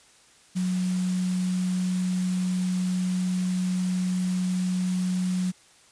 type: tone in noise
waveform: sine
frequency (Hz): 183.1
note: F#3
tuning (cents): -18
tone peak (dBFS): -23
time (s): 0.55-5.52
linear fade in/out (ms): 20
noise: white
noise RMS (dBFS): -40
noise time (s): 0.55-5.52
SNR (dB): +14
effects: white hiss -56 dBFS RMS until 5.91 s + resampled to 22050 Hz